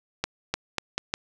accelerating click train, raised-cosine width 0.2 ms, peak -8 dBFS, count 5, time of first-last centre 0.24-1.139 s, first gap 300 ms, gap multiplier 0.81, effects none

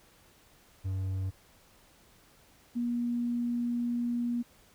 triangle / sine tone pair in turn, 95 / 239.4 Hz, F#2 / A#3, +46 / +46 cents, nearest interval octave + major third, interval 1600 cents, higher second, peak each -28 dBFS, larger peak neither, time 0.84-1.31 / 2.75-4.43 s, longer second, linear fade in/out 20 ms, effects pink hiss -61 dBFS RMS until 4.74 s

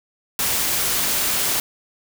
white noise, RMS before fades -21 dBFS, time 0.39-1.6 s, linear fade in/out 2 ms, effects none

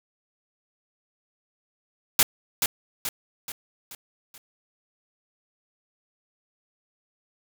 white noise with echo, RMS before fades -17 dBFS, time 2.19-2.23 s, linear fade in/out 2 ms, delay 430 ms, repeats 5, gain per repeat -6 dB, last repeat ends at 4.38 s, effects none

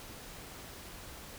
silence, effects pink hiss -48 dBFS RMS until 1.38 s

